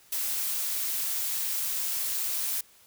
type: noise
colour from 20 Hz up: blue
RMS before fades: -30 dBFS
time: 0.12-2.61 s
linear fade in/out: 5 ms
effects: white hiss -58 dBFS RMS until 2.86 s